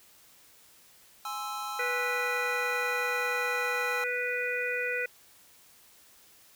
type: chord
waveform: square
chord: Ab augmented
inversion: none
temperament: equal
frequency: 830.6 / 1046.5 / 1318.5 Hz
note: Ab5 / C6 / E6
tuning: 0 / 0 / 0 cents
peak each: -39 / -43 / -37 dBFS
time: 1.25-4.04 s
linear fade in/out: 2 ms
type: harmonic tone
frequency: 492.3 Hz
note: B4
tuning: 6 cents flat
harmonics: 1 / 3 / 4 / 5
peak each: -34 / -34 / -34 / -34 dBFS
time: 1.79-5.06 s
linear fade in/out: 5 ms
effects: white hiss -58 dBFS RMS until 6.55 s